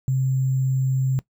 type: tone with sample-and-hold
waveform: sine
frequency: 132.1 Hz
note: C3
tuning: 17 cents sharp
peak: -18 dBFS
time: 0.08-1.19 s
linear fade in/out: 0 ms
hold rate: 7350 Hz
effects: noise-tail reverb RT60 0.1 s tail -19 dB re dry